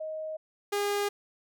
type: tone pair in turn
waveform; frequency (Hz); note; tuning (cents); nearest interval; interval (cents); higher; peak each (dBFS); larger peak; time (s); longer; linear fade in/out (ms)
sine / sawtooth; 627 / 407.5; D#5 / G#4; +13 / -33; perfect fifth; 746; first; -33 / -23; second; 0-0.37 / 0.72-1.09; neither; 10
effects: none